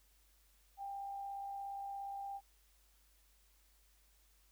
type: tone with amplitude modulation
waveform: sine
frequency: 794 Hz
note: G5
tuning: 22 cents sharp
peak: -40 dBFS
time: 0.77-2.41 s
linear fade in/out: 50 ms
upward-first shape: sine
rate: 57.1 Hz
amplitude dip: 30%
effects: added 50 Hz sine -69 dBFS peak until 4.51 s + white hiss -72 dBFS RMS until 4.51 s